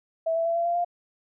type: tone with pitch steps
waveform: sine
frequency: 654 / 662.7 / 671.6 / 680.6 / 689.7 / 698.9 Hz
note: E5 / E5 / E5 / F5 / F5 / F5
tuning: -14 / +9 / +32 / -45 / -22 / +1 cents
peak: -22 dBFS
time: 0.26-0.848 s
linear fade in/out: 10 ms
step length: 98 ms
effects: none